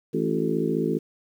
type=harmonic tone with a mistuned harmonic; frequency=54.8 Hz; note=A1; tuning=6 cents flat; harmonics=3 / 4 / 5 / 6 / 7 / 8; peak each=-29 / -29 / -29 / -29 / -29 / -29 dBFS; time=0.13-0.99 s; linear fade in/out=20 ms; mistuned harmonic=6; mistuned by=+57 cents; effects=9-bit